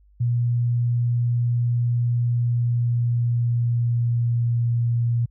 sine tone with pitch glide, 120 to 118.28 Hz, B2 to A#2, -49 to +26 cents, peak -18 dBFS, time 0.2-5.26 s, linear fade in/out 10 ms, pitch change -25 cents, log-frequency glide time 2.26-4.63 s, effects added 50 Hz sine -52 dBFS peak until 5.3 s

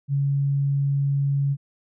sine tone, 140 Hz, C#3, 18 cents sharp, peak -19 dBFS, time 0.08-1.57 s, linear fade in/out 50 ms, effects none

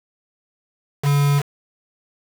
triangle tone with quantisation, 143 Hz, D3, 46 cents flat, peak -12 dBFS, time 1.02-1.43 s, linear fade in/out 50 ms, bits 4, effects none

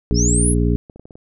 harmonic tone, 59.2 Hz, A#1, 27 cents sharp, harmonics 1 / 2 / 3 / 4 / 5 / 7, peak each -17 / -20 / -22 / -23 / -24 / -25 dBFS, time 0.11-0.76 s, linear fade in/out 0 ms
sine linear sweep, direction up, 4978 to 11040 Hz, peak -18 dBFS, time 0.14-0.55 s, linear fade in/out 50 ms
clicks, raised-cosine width 2 ms, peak -26 dBFS, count 6, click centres 0.898 / 0.96 / 0.996 / 1.055 / 1.108 / 1.155 s
effects none

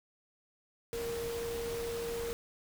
sine tone in noise, 466.2 Hz, A#4, in tune, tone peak -35 dBFS, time 0.93-2.33 s, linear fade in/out 0 ms, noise pink, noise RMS -43 dBFS, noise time 0.93-2.33 s, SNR +5 dB, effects none

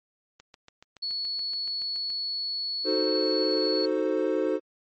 click train, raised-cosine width 0.2 ms, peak -30 dBFS, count 13, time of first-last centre 0.4-2.102 s, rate 7.05 Hz
sine tone, 4400 Hz, C#8, 14 cents flat, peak -28 dBFS, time 1.02-3.86 s, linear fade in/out 10 ms
triangle chord, D# diminished seventh, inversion none, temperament equal, 311.1 / 370 / 440 / 523.3 Hz, D#4 / F#4 / A4 / C5, 0 / 0 / 0 / 0 cents, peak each -27 dBFS, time 2.84-4.6 s, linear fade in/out 50 ms
effects MP3 32 kbps

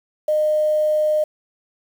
sine tone with quantisation, 611 Hz, D#5, 32 cents flat, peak -15 dBFS, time 0.28-1.24 s, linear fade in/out 5 ms, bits 7, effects none

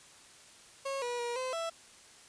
30% pulse tone with pitch steps, 546 / 484.3 / 477.6 / 515 / 663 Hz, C#5 / B4 / A#4 / C5 / E5, -26 / -34 / +42 / -28 / +10 cents, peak -31 dBFS, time 0.85-1.7 s, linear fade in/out 10 ms, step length 170 ms, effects white hiss -56 dBFS RMS until 2.28 s + resampled to 22050 Hz

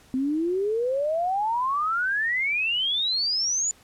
sine exponential sweep, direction up, 253.7 to 7060 Hz, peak -22 dBFS, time 0.14-3.71 s, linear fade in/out 0 ms, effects pink hiss -55 dBFS RMS until 3.83 s + low-pass 12000 Hz 12 dB/octave

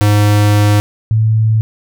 square / sine tone pair in turn, 103.83 / 110.2 Hz, G#2 / A2, 0 / +3 cents, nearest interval minor second, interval 103 cents, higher second, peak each -8 dBFS, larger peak neither, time 0.01-0.8 / 1.11-1.61 s, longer first, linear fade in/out 0 ms, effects none

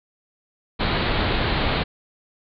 pink low-pass noise, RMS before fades -22 dBFS, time 0.79-1.84 s, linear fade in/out 20 ms, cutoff 4400 Hz, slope 96 dB/octave, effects none

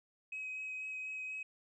sine tone with vibrato, 2538 Hz, D#7, 34 cents sharp, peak -38 dBFS, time 0.32-1.43 s, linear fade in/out 5 ms, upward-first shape sine, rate 4.1 Hz, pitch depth 10 cents each way, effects tanh soft clip ceiling -36 dBFS

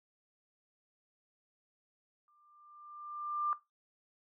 sine tone with exponential growth, 1191 Hz, D6, 24 cents sharp, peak -27 dBFS, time 2.28-3.53 s, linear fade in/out 1 ms, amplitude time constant 270 ms, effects noise-tail reverb RT60 0.2 s tail -17 dB re dry

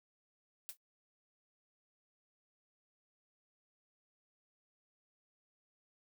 blue noise with exponential decay, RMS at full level -40 dBFS, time 0.69-0.77 s, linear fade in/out 0 ms, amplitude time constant 17 ms, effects noise-tail reverb RT60 0.1 s tail -22 dB re dry

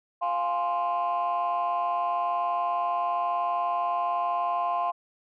sine chord, F minor, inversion none, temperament equal, 698.5 / 830.6 / 1046.5 Hz, F5 / Ab5 / C6, 0 / 0 / 0 cents, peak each -26 / -32 / -26 dBFS, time 0.21-4.92 s, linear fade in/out 20 ms, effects tanh soft clip ceiling -20 dBFS

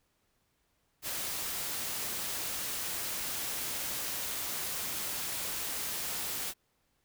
white noise, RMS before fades -36 dBFS, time 1.02-6.54 s, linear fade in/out 50 ms, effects pink hiss -75 dBFS RMS until 7.04 s

